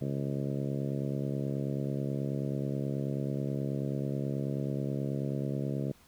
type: harmonic tone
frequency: 69.3 Hz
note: C#2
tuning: in tune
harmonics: 2 / 3 / 4 / 5 / 6 / 7 / 8 / 9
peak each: -33 / -37 / -39 / -41 / -43 / -44 / -45 / -46 dBFS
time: 0.01-5.92 s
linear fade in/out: 5 ms
effects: pink hiss -61 dBFS RMS until 6.07 s